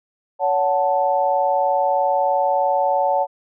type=chord; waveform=sine; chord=F# minor; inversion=second; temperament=equal with one note detuned; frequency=563.1 / 740 / 880 Hz; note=C#5 / F#5 / A5; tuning=+27 / 0 / 0 cents; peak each=-20 dBFS; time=0.39-3.27 s; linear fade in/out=50 ms; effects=none